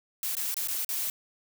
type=noise with dropouts; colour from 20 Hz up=blue; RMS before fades=-31 dBFS; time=0.23-1.1 s; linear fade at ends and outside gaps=1 ms; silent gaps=0.352-0.368 / 0.543-0.567 / 0.674-0.684 / 0.847-0.89 s; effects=none

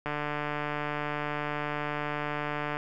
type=click train; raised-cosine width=0.5 ms; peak=-17 dBFS; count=402; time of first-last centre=0.06-2.769 s; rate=148 Hz; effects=none

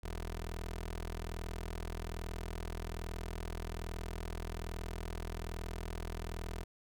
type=tone with notch filter; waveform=15% pulse; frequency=41.2 Hz; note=E1; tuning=in tune; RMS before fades=-41 dBFS; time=0.03-6.64 s; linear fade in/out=10 ms; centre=130 Hz; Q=1.1; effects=none

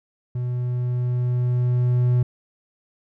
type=tone with level ramp; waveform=triangle; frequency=123.5 Hz; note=B2; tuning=in tune; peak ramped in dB=-21 to -13 dBFS; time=0.35-2.23 s; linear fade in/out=5 ms; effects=none

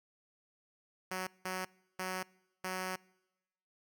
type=tone bursts at uneven times; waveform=5% pulse; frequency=185.8 Hz; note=F#3; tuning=7 cents sharp; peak=-25 dBFS; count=4; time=1.11-1.27 / 1.45-1.65 / 1.99-2.23 / 2.64-2.96 s; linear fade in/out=5 ms; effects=noise-tail reverb RT60 1.0 s tail -25 dB re dry

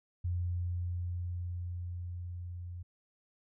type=tone with level ramp; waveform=sine; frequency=88.1 Hz; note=F2; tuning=16 cents sharp; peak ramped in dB=-30 to -40 dBFS; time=0.24-2.83 s; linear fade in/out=10 ms; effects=none

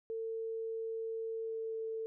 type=tone with pitch glide; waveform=sine; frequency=450 to 446.1 Hz; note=A4 to A4; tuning=+39 to +24 cents; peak=-36 dBFS; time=0.1-2.06 s; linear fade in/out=0 ms; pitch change=-15 cents; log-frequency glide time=1.34-1.81 s; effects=none

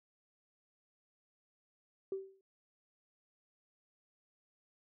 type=tone with exponential decay; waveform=sine; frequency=386.1 Hz; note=G4; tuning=26 cents flat; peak=-32 dBFS; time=2.12-2.41 s; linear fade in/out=2 ms; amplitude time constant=63 ms; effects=tanh soft clip ceiling -28 dBFS

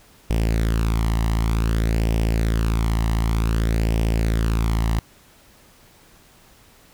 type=tone with flanger; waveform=sawtooth; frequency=55.6 Hz; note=A1; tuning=19 cents sharp; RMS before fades=-20 dBFS; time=0.3-4.99 s; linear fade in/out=0 ms; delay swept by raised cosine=0.36 to 1.02 ms; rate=0.54 Hz; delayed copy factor=+0.6; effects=pink hiss -52 dBFS RMS until 6.93 s

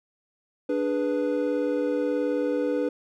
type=chord; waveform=triangle; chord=G# diminished; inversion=second; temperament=equal; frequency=293.7 / 415.3 / 493.9 Hz; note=D4 / G#4 / B4; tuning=0 / 0 / 0 cents; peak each=-25 / -29 / -24 dBFS; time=0.69-2.89 s; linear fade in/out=5 ms; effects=none

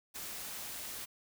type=noise; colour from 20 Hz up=white; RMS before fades=-43 dBFS; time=0.14-1.06 s; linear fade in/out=20 ms; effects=none

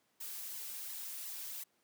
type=noise with flanger; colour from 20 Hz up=blue; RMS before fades=-44 dBFS; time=0.2-1.64 s; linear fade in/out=10 ms; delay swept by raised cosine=0.97 to 5.17 ms; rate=2.8 Hz; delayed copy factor=+0.65; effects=pink hiss -75 dBFS RMS until 1.83 s + high-pass 200 Hz 12 dB/octave

